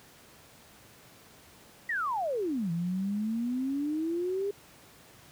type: exponential two-way sweep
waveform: sine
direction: down then up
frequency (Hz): 1975.5 to 164.81 to 409.1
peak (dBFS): -28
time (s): 1.89-4.51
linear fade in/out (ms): 5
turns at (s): 2.71
effects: pink hiss -55 dBFS RMS until 5.31 s + high-pass 80 Hz 12 dB/octave